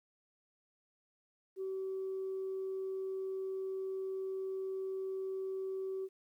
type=tone; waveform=sine; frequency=381.8 Hz; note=G4; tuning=46 cents flat; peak=-35 dBFS; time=1.56-6.09 s; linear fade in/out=50 ms; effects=tanh soft clip ceiling -32 dBFS + 12-bit